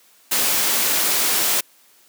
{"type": "noise", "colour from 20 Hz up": "white", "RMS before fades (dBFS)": -19, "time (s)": [0.31, 1.61], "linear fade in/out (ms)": 10, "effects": ["white hiss -54 dBFS RMS until 2.08 s", "high-pass 200 Hz 12 dB/octave"]}